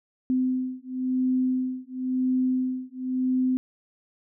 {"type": "beating tone pair", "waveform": "sine", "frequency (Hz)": [255.9, 256.86], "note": ["C4", "C4"], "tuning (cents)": [-38, -32], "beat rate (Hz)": 0.96, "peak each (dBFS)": -26, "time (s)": [0.3, 3.57], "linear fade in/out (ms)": 0, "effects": []}